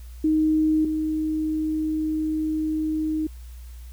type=tone pair in turn; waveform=sine; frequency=311.6 / 311.6 Hz; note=D#4 / D#4; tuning=+3 / +3 cents; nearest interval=unison; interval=0 cents; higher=neither; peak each=-17 / -22 dBFS; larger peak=first; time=0.24-0.85 / 0.85-3.27 s; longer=second; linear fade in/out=5 ms; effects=added 60 Hz sine -37 dBFS peak until 3.92 s + white hiss -55 dBFS RMS until 3.92 s